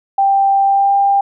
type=tone with pitch glide; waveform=sine; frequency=787 to 796.1 Hz; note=G5 to G5; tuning=+7 to +27 cents; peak=-9 dBFS; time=0.18-1.21 s; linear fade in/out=5 ms; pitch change=+20 cents; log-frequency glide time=0.64-0.93 s; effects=none